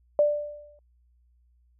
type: tone with exponential decay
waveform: sine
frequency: 590 Hz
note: D5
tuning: 8 cents sharp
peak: -15 dBFS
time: 0.19-0.79 s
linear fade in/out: 1 ms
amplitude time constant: 130 ms
effects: added 60 Hz sine -60 dBFS peak until 1.79 s